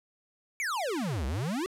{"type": "exponential two-way sweep", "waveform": "square", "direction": "down then up", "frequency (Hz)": [2377, 61.74, 399.7], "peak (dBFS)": -30, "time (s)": [0.6, 1.66], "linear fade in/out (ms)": 0, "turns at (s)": 1.26, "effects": ["low-pass 12000 Hz 12 dB/octave"]}